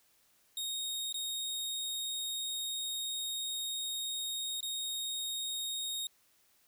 sawtooth tone with dropouts, 3729 Hz, A#7, in tune, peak -32 dBFS, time 0.57-6.07 s, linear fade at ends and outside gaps 2 ms, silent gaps 1.126-1.142 / 4.606-4.628 s, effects white hiss -69 dBFS RMS until 6.67 s

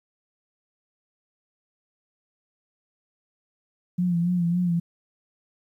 sine tone with vibrato, 174.61 Hz, F3, in tune, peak -20 dBFS, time 3.98-4.8 s, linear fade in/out 10 ms, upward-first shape sine, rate 3.6 Hz, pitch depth 54 cents each way, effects 10-bit

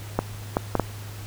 clicks, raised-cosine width 1 ms, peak -6 dBFS, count 4, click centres 0.19 / 0.569 / 0.753 / 0.797 s, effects added 103 Hz sine -35 dBFS peak until 1.26 s + pink hiss -43 dBFS RMS until 1.26 s

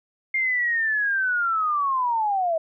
sine linear sweep, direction down, 2127 to 632 Hz, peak -20 dBFS, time 0.34-2.58 s, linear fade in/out 5 ms, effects none

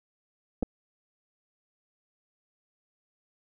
clicks, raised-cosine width 2 ms, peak -16 dBFS, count 2, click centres 0.626 / 0.63 s, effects none

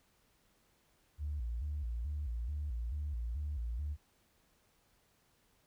sine tone with vibrato, 65.41 Hz, C2, in tune, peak -34 dBFS, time 1.18-3.97 s, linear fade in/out 50 ms, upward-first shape square, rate 2.3 Hz, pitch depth 210 cents each way, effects tanh soft clip ceiling -31 dBFS + pink hiss -72 dBFS RMS until 5.66 s

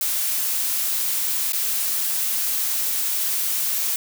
blue noise with dropouts, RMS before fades -23 dBFS, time 0.01-3.96 s, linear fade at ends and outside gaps 1 ms, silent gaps 1.522-1.532 s, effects none

